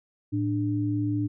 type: tone pair together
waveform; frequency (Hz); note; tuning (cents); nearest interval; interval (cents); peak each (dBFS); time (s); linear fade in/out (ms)
sine; 110.8 / 295.8; A2 / D4; +13 / +13; octave + perfect fourth; 1700; -27 / -26; 0.32-1.28; 20
effects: none